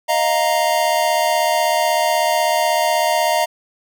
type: chord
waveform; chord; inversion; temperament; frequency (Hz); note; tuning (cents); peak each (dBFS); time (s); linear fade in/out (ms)
square; Eb suspended second; none; equal; 622.3 / 698.5 / 932.3; Eb5 / F5 / Bb5; 0 / 0 / 0; -20; 0.08-3.46; 20
effects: none